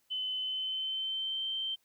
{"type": "tone with pitch glide", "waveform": "sine", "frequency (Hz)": [3035, 3122], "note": ["F#7", "G7"], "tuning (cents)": [43, -8], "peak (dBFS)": -32, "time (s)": [0.1, 1.76], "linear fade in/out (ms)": 20, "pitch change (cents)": 49, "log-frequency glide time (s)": [0.38, 1.44], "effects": ["white hiss -73 dBFS RMS until 1.84 s"]}